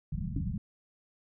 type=low-pass noise; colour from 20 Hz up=white; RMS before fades=-34 dBFS; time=0.12-0.58 s; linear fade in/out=5 ms; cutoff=210 Hz; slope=96 dB/octave
type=tone with exponential decay; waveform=sine; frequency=277.2 Hz; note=C#4; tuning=in tune; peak=-31 dBFS; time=0.36-0.48 s; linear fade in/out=5 ms; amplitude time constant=24 ms
effects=none